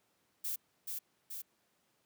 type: noise with echo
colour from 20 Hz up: violet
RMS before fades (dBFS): -37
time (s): 0.44-0.56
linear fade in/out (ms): 10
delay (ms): 430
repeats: 2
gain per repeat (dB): -3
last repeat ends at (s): 1.42
effects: pink hiss -75 dBFS RMS until 2.05 s + high-pass 150 Hz 12 dB/octave